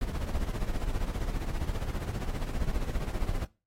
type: noise with tremolo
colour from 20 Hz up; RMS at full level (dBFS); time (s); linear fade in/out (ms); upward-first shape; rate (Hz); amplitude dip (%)
brown; -28; 0.01-3.45; 2; triangle; 15; 75
effects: noise-tail reverb RT60 0.3 s tail -21 dB re dry + AAC 48 kbps